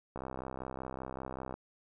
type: click train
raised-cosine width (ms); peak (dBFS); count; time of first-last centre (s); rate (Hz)
1; -26; 91; 0.16-1.54; 65.2
effects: none